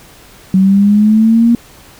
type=linear sweep; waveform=sine; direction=up; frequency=187.3 to 237.1 Hz; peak=-5 dBFS; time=0.54-1.55 s; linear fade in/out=2 ms; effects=pink hiss -40 dBFS RMS until 1.99 s